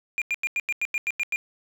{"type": "tone bursts", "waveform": "triangle", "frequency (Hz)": 2406, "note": "D7", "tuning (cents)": 41, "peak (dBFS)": -21, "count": 10, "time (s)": [0.18, 1.36], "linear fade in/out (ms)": 0, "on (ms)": 37, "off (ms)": 90, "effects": []}